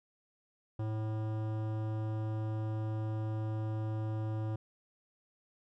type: tone with hard clipping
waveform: sine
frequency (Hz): 109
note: A2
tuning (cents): -16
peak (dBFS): -35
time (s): 0.79-4.56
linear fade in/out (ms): 5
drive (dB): 16
effects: none